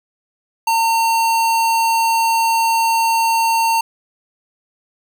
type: tone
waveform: square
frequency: 910 Hz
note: A#5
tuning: 42 cents flat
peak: -14 dBFS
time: 0.67-3.81 s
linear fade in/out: 5 ms
effects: none